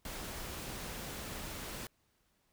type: noise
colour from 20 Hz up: pink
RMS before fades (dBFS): -43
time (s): 0.05-1.87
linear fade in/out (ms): 2
effects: pink hiss -75 dBFS RMS until 2.52 s